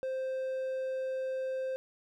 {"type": "tone", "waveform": "triangle", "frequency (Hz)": 523.3, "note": "C5", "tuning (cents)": 0, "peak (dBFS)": -30, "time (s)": [0.03, 1.76], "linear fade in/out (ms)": 0, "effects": []}